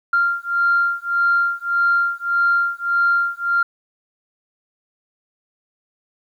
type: beating tone pair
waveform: sine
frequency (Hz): 1390 / 1391.7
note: F6 / F6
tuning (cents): -9 / -6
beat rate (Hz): 1.7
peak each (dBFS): -18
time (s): 0.13-3.63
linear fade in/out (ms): 5
effects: tanh soft clip ceiling -8 dBFS + 9-bit